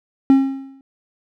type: tone with exponential decay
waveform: triangle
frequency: 269.9 Hz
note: C#4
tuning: 46 cents flat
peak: -4 dBFS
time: 0.3-0.81 s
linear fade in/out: 1 ms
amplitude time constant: 110 ms
effects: none